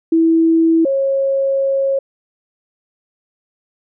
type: tone pair in turn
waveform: sine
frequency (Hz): 327.2 / 544.6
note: E4 / C#5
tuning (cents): -13 / -31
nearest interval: major sixth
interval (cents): 882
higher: second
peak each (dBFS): -9 / -13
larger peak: first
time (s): 0.12-0.85 / 0.85-1.99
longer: second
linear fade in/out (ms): 5
effects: none